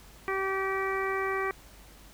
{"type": "harmonic tone", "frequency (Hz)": 385.9, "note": "G4", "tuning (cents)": -27, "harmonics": [1, 2, 3, 4, 5, 6], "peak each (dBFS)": [-31, -38, -33, -39, -35, -39], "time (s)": [0.28, 1.51], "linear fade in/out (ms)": 0, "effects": ["added 50 Hz sine -54 dBFS peak until 2.13 s", "pink hiss -54 dBFS RMS until 2.13 s"]}